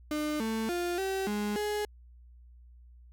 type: tone with pitch steps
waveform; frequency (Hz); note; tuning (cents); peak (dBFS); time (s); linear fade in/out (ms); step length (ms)
35% pulse; 301.7 / 222.5 / 350.5 / 384.7 / 207.9 / 418.2; D4 / A3 / F4 / G4 / G#3 / G#4; +47 / +20 / +6 / -33 / +2 / +12; -28; 0.11-1.85; 2; 290
effects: added 60 Hz sine -51 dBFS peak until 3.12 s